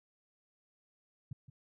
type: tone with echo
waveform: sine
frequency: 130.81 Hz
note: C3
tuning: in tune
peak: -37 dBFS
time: 1.31-1.33 s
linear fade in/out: 5 ms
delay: 170 ms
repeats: 1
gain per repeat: -12 dB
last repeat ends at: 1.5 s
effects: none